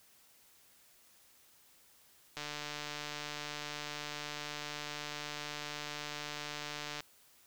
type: click train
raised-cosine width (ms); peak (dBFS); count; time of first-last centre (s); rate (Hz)
0.2; -23; 687; 2.37-7.005; 148
effects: white hiss -64 dBFS RMS until 7.46 s